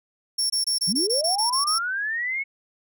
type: tone bursts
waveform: 30% pulse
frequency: 5470 Hz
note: F8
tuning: 37 cents flat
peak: -17 dBFS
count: 10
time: 0.38-1.787 s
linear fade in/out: 10 ms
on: 120 ms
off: 23 ms
type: linear sweep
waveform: sine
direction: up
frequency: 150 to 2217 Hz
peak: -24 dBFS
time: 0.87-2.44 s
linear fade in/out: 20 ms
effects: none